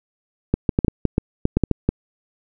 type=clicks; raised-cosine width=3 ms; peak=-3 dBFS; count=12; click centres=0.54 / 0.692 / 0.789 / 0.847 / 0.882 / 1.053 / 1.181 / 1.454 / 1.57 / 1.637 / 1.713 / 1.89 s; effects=none